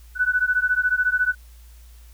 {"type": "beating tone pair", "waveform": "sine", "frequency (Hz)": [1484, 1498], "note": ["F#6", "F#6"], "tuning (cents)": [5, 21], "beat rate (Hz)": 14, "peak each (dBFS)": -21, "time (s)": [0.15, 1.35], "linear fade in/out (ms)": 50, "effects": ["added 58 Hz sine -43 dBFS peak until 2.13 s", "white hiss -56 dBFS RMS until 2.13 s"]}